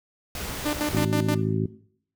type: noise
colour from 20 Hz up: pink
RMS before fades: -33 dBFS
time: 0.35-1.05 s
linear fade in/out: 2 ms
type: tone with tremolo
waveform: sawtooth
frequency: 297.8 Hz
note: D4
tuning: 24 cents sharp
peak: -19 dBFS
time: 0.65-1.35 s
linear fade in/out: 10 ms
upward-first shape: square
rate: 6.3 Hz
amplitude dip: 80%
type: harmonic tone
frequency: 53.7 Hz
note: A1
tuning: 41 cents flat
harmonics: 2 / 3 / 4 / 5 / 6 / 7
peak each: -26 / -28 / -29 / -32 / -37 / -30 dBFS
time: 0.93-1.66 s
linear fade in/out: 5 ms
effects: noise-tail reverb RT60 0.6 s tail -17 dB re dry